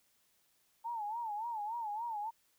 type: tone with vibrato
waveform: sine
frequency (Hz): 885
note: A5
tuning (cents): +10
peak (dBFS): -36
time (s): 0.84-2.31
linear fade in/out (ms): 20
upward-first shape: sine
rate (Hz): 3.5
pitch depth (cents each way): 130
effects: white hiss -73 dBFS RMS until 2.58 s